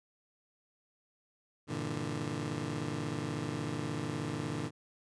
20% pulse chord, E half-diminished seventh, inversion first, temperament just, 98.89 / 118.67 / 148.33 / 164.81 Hz, G2 / Bb2 / D3 / E3, +16 / +31 / +18 / 0 cents, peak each -39 / -35 / -33 / -38 dBFS, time 1.67-4.71 s, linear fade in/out 50 ms, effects resampled to 22050 Hz

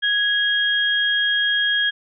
sine tone pair together, 1661.2 / 3258 Hz, G#6 / G#7, 0 / -34 cents, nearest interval octave, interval 1166 cents, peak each -19 / -20 dBFS, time 0.02-1.91 s, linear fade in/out 20 ms, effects none

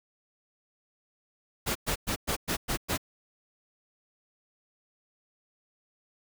pink noise bursts, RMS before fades -29 dBFS, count 7, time 1.66-2.978 s, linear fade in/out 20 ms, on 94 ms, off 110 ms, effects none

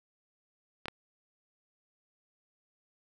clicks, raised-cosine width 0.3 ms, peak -20 dBFS, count 2, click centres 0.857 / 0.883 s, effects 9-bit

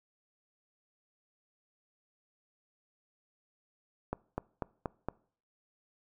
accelerating click train, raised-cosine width 1 ms, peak -19 dBFS, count 5, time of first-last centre 4.13-5.086 s, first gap 250 ms, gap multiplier 0.97, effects noise-tail reverb RT60 0.5 s tail -23 dB re dry

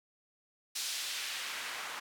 white noise with band-pass filter sweep, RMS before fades -39 dBFS, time 0.75-2 s, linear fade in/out 10 ms, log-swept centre 4800 to 1200 Hz, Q 0.96, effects none

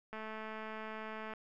click train, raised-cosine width 0.5 ms, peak -30 dBFS, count 264, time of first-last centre 0.13-1.336 s, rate 218 Hz, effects none

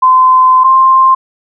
sine tone pair in turn, 1029 / 1051.8 Hz, C6 / C6, -29 / +9 cents, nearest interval unison, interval 38 cents, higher second, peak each -3 dBFS, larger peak neither, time 0.02-0.64 / 0.64-1.15 s, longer first, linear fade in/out 10 ms, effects none

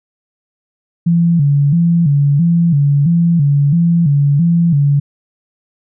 sine tone with vibrato, 155.56 Hz, D#3, in tune, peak -8 dBFS, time 1.06-5 s, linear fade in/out 10 ms, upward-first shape square, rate 1.5 Hz, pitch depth 150 cents each way, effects none

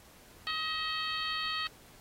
harmonic tone with a mistuned harmonic, 632 Hz, D#5, 27 cents sharp, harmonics 2 / 3 / 4 / 5 / 6 / 7, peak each -37 / -39 / -41 / -38 / -42 / -39 dBFS, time 0.47-1.67 s, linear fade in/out 0 ms, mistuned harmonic 4, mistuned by +44 cents, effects pink hiss -57 dBFS RMS until 2 s + AAC 48 kbps

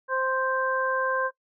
harmonic tone, 523.3 Hz, C5, in tune, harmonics 1 / 2 / 3, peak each -28 / -28 / -28 dBFS, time 0.08-1.31 s, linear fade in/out 50 ms, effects noise-tail reverb RT60 0.1 s tail -18 dB re dry

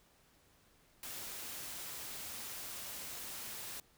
white noise, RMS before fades -45 dBFS, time 1.03-3.8 s, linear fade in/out 2 ms, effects pink hiss -68 dBFS RMS until 3.97 s

